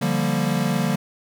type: chord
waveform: square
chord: G minor seventh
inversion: second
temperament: equal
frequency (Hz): 146.83 / 174.61 / 196 / 233.1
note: D3 / F3 / G3 / Bb3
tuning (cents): 0 / 0 / 0 / 0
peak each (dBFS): -26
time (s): 0.01-0.96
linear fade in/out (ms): 10
effects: none